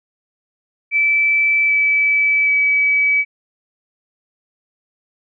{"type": "tone with pitch steps", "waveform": "sine", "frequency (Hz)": [2317, 2301, 2285], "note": ["D7", "D7", "D7"], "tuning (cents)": [-24, -36, -48], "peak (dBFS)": -12, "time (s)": [0.91, 3.25], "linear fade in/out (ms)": 50, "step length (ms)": 780, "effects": []}